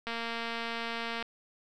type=click train; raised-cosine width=0.3 ms; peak=-20 dBFS; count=268; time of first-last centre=0.07-1.226 s; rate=231 Hz; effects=none